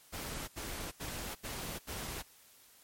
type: noise bursts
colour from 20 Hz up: pink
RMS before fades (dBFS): -41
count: 5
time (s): 0.12-2.228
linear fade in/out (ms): 20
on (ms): 360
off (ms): 77
effects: white hiss -61 dBFS RMS until 2.83 s + MP3 64 kbps